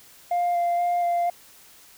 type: tone with vibrato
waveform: sine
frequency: 698.5 Hz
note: F5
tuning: in tune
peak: -18 dBFS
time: 0.31-1.3 s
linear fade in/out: 5 ms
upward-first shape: square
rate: 2.1 Hz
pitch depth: 10 cents each way
effects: tanh soft clip ceiling -19 dBFS + white hiss -51 dBFS RMS until 1.97 s